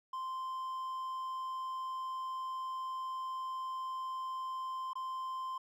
triangle tone with dropouts, 1042 Hz, C6, 7 cents flat, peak -35 dBFS, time 0.13-5.58 s, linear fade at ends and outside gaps 5 ms, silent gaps 4.933-4.954 s, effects none

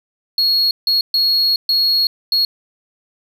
triangle tone bursts at uneven times, 4316 Hz, C#8, 47 cents flat, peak -11 dBFS, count 5, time 0.38-0.71 / 0.87-1.01 / 1.14-1.56 / 1.69-2.07 / 2.32-2.45 s, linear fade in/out 2 ms, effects none

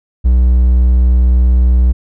triangle tone, 61.74 Hz, B1, in tune, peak -4 dBFS, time 0.24-1.93 s, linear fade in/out 20 ms, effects none

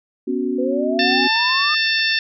sine chord, B suspended second, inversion none, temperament equal, 246.9 / 277.2 / 370 Hz, B3 / C#4 / F#4, 0 / 0 / 0 cents, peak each -23 dBFS, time 0.27-1.28 s, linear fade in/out 10 ms
sine exponential sweep, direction up, 491.6 to 1244.5 Hz, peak -21 dBFS, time 0.58-1.75 s, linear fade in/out 10 ms
harmonic tone, 892 Hz, A5, 23 cents sharp, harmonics 2 / 3 / 4 / 5 / 6, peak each -20 / -22 / -23 / -24 / -25 dBFS, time 0.99-2.19 s, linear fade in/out 2 ms
effects none

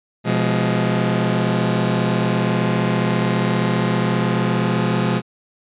sawtooth chord, F diminished, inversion second, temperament just, 125.72 / 174.61 / 209.5 Hz, Cb3 / F3 / Ab3, +31 / 0 / +15 cents, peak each -17 dBFS, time 0.24-5.22 s, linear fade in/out 50 ms, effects resampled to 8000 Hz

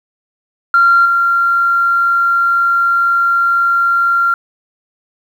sine tone with level steps, 1381 Hz, F6, 20 cents flat, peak -5 / -9 dBFS, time 0.74-4.34 s, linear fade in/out 2 ms, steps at 1.05 s, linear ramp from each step 10 ms, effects tanh soft clip ceiling -1 dBFS + 7-bit

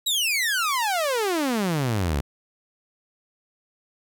sawtooth exponential sweep, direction down, 3951 to 65.41 Hz, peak -18 dBFS, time 0.06-2.21 s, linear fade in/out 10 ms, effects none

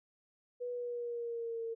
sine tone with pitch glide, 489.4 to 456.6 Hz, B4 to A#4, -16 to -36 cents, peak -36 dBFS, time 0.6-1.75 s, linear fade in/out 20 ms, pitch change -120 cents, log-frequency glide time 0.71-1.63 s, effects none

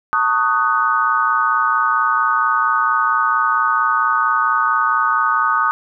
sine chord, D# half-diminished seventh, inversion second, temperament just, 896 / 1120.1 / 1244.5 / 1493.4 Hz, A5 / C#6 / D#6 / F#6, +31 / +18 / 0 / +16 cents, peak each -22 / -21 / -16 / -20 dBFS, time 0.13-5.71 s, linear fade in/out 0 ms, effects none

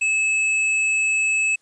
sine tone with hard clipping, 2600 Hz, E7, 24 cents flat, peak -19 dBFS, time 0.01-1.56 s, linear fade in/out 10 ms, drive 12 dB, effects white hiss -64 dBFS RMS until 1.61 s + resampled to 22050 Hz

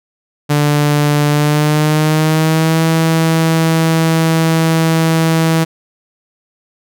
sawtooth tone with pitch glide, 147.2 to 162.39 Hz, D3 to E3, +4 to -26 cents, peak -6 dBFS, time 0.49-5.65 s, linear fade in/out 20 ms, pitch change +170 cents, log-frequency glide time 1.3-2.83 s, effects none

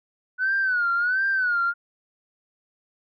sine tone with vibrato, 1480 Hz, F#6, in tune, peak -19 dBFS, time 0.38-1.74 s, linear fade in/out 50 ms, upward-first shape sine, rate 1.4 Hz, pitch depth 120 cents each way, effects tanh soft clip ceiling -15 dBFS

